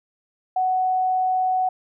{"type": "tone", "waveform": "sine", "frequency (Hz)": 744, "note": "F#5", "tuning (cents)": 9, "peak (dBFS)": -18, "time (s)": [0.56, 1.69], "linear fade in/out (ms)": 5, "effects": []}